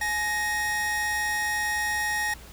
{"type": "tone pair together", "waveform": "45% pulse", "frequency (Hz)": [844.7, 1864.7], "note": ["G#5", "A#6"], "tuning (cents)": [29, 0], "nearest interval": "octave + major second", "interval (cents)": 1371, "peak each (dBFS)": [-31, -26], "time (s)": [0.01, 2.34], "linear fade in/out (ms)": 5, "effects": ["added 60 Hz sine -46 dBFS peak until 2.52 s", "pink hiss -48 dBFS RMS until 2.52 s"]}